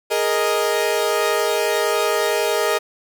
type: chord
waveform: sawtooth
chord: Ab suspended second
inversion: none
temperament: equal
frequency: 415.3 / 466.2 / 622.3 Hz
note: Ab4 / Bb4 / Eb5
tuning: 0 / 0 / 0 cents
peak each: -18 dBFS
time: 0.1-2.79 s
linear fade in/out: 20 ms
effects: none